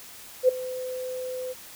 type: tone with ADSR envelope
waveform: sine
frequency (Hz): 509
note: C5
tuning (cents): -48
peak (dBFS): -12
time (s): 0.43-1.54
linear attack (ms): 56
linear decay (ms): 9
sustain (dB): -18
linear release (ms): 27
effects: white hiss -45 dBFS RMS until 1.75 s